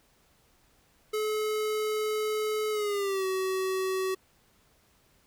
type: tone with pitch glide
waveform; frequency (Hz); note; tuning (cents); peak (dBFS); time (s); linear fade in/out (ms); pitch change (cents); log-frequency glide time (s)
square; 429.1 to 377.9; A4 to F#4; -43 to +37; -28; 1.13-4.15; 10; -220; 2.71-3.26
effects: pink hiss -65 dBFS RMS until 5.26 s